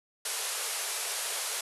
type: band-pass noise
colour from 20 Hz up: white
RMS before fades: -34 dBFS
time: 0.25-1.61 s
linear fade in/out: 5 ms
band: 390 to 12000 Hz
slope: 96 dB/octave
effects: none